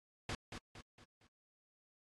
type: noise with echo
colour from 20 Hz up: pink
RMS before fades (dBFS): -40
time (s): 0.29-0.35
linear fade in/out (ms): 2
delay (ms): 230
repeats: 4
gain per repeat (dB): -7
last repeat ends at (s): 1.27
effects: low-pass 6000 Hz 12 dB/octave + AAC 32 kbps